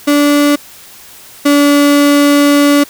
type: tone pair in turn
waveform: 35% pulse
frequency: 290 / 287.5 Hz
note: D4 / D4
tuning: -22 / -37 cents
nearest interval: unison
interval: 15 cents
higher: first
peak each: -5 / -4 dBFS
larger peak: second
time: 0.07-0.56 / 1.45-2.84 s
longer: second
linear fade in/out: 10 ms
effects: white hiss -36 dBFS RMS until 2.89 s